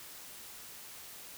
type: silence
effects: white hiss -49 dBFS RMS until 1.37 s